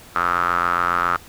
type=tone with band-pass filter; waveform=square; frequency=43.65 Hz; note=F1; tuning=in tune; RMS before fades=-20 dBFS; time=0.15-1.17 s; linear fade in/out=10 ms; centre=1300 Hz; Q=8.1; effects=pink hiss -44 dBFS RMS until 1.28 s